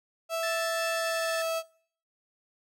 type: tone with pitch glide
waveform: 35% pulse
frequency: 659.3 to 653.6 Hz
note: E5 to E5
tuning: 0 to -15 cents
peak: -26 dBFS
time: 0.29-1.63 s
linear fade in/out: 50 ms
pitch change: -15 cents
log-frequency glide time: 0.94-1.45 s
type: harmonic tone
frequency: 880 Hz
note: A5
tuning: in tune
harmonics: 2 / 3 / 4 / 5 / 6 / 7 / 8 / 9 / 10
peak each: -34 / -44 / -46 / -46 / -43 / -53 / -51 / -50 / -47 dBFS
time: 0.43-1.42 s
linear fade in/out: 2 ms
effects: noise-tail reverb RT60 0.5 s tail -20 dB re dry